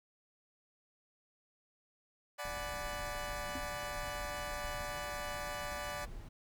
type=chord; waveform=20% pulse; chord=G# half-diminished seventh; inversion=second; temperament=equal with one note detuned; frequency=587.3 / 740 / 849 / 987.8 Hz; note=D5 / F#5 / G#5 / B5; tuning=0 / 0 / +38 / 0 cents; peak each=-37 / -41 / -43 / -43 dBFS; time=2.38-6.06 s; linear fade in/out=20 ms
type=noise; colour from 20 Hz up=brown; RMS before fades=-47 dBFS; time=2.44-6.29 s; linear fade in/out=10 ms
type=tone with exponential decay; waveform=sine; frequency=261.6 Hz; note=C4; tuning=in tune; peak=-37 dBFS; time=3.55-3.65 s; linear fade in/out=5 ms; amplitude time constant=21 ms
effects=none